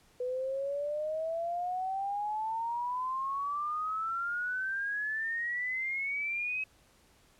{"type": "exponential sweep", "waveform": "sine", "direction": "up", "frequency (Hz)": [493.9, 2562], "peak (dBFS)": -31, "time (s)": [0.2, 6.64], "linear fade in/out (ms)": 5, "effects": ["pink hiss -64 dBFS RMS until 7.39 s", "low-pass 12000 Hz 12 dB/octave"]}